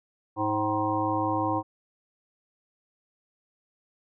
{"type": "harmonic tone with a mistuned harmonic", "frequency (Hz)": 105.6, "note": "G#2", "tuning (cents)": 29, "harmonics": [1, 3, 5, 7, 9, 10], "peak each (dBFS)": [-34, -29, -33, -31, -30, -32], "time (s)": [0.36, 1.63], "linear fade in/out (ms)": 50, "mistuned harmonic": 7, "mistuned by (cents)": 69, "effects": []}